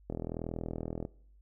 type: click train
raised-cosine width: 2 ms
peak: -23 dBFS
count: 40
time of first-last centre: 0.1-1.051 s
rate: 41 Hz
effects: noise-tail reverb RT60 0.6 s tail -22 dB re dry + added 50 Hz sine -57 dBFS peak until 1.41 s